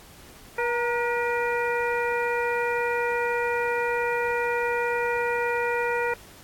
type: harmonic tone with a mistuned harmonic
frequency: 480.2 Hz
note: B4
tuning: 49 cents flat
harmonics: 1 / 2 / 3 / 4 / 5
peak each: -26 / -29 / -31 / -32 / -33 dBFS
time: 0.58-6.14 s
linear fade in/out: 5 ms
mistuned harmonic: 2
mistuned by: -52 cents
effects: pink hiss -49 dBFS RMS until 6.43 s + AAC 64 kbps